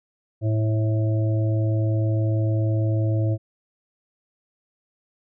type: harmonic tone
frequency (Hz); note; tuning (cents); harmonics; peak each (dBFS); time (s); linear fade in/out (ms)
109.2; A2; -13; 1 / 3 / 5 / 6; -19 / -29 / -33 / -35; 0.41-3.38; 50
effects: none